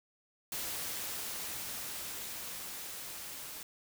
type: noise with level ramp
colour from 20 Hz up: white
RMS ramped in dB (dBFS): -38 to -45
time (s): 0.52-3.63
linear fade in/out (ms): 2
effects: none